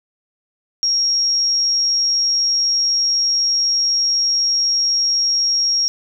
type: tone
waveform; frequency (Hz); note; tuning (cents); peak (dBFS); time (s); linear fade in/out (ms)
sine; 5588; F8; 0; -14; 0.83-5.88; 0
effects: none